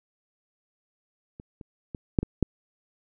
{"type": "clicks", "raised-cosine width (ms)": 3, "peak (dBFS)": [-28, -29, -21, -7, -16, -8], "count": 6, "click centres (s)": [1.399, 1.612, 1.948, 2.188, 2.23, 2.427], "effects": []}